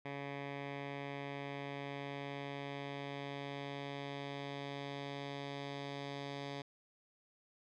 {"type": "tone with low-pass filter sweep", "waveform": "10% pulse", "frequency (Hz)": 140.7, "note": "C#3", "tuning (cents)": 26, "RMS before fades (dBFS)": -44, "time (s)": [0.05, 6.62], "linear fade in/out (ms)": 5, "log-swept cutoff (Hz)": [2500, 4100], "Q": 1.9, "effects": []}